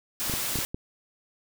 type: noise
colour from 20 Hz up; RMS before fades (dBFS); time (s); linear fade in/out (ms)
white; -30; 0.2-0.65; 0
type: clicks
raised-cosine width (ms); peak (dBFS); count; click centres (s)
3; -19; 5; 0.297 / 0.338 / 0.557 / 0.588 / 0.745
effects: none